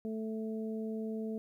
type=harmonic tone; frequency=220 Hz; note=A3; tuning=in tune; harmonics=1 / 2 / 3; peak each=-36 / -40 / -49 dBFS; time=0.05-1.38 s; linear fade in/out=0 ms; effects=12-bit